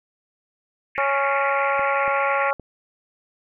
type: band-pass noise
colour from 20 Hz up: pink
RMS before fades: -29 dBFS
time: 0.95-2.51 s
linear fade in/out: 5 ms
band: 1800 to 2500 Hz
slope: 96 dB/octave
type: harmonic tone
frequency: 277.2 Hz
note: C#4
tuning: in tune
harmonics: 2 / 3 / 4 / 5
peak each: -24 / -25 / -25 / -25 dBFS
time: 0.98-2.53 s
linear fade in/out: 0 ms
type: clicks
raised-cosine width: 2 ms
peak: -25 dBFS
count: 3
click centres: 1.794 / 2.079 / 2.597 s
effects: none